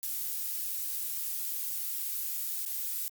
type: noise with dropouts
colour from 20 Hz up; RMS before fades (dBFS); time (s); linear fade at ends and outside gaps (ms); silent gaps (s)
violet; -34; 0.03-3.08; 0; 2.651-2.661
effects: Opus 48 kbps